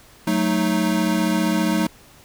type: chord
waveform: square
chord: D# diminished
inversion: first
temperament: equal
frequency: 185 / 220 / 311.1 Hz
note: F#3 / A3 / D#4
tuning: 0 / 0 / 0 cents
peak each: -23 dBFS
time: 0.27-1.87 s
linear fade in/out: 5 ms
effects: pink hiss -49 dBFS RMS until 2.24 s